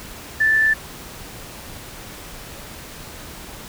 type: tone with amplitude modulation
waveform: sine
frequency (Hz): 1760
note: A6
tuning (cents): 0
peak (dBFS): -12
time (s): 0.4-0.74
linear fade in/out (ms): 10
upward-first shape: sine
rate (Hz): 68.4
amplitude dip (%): 30
effects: pink hiss -37 dBFS RMS until 3.68 s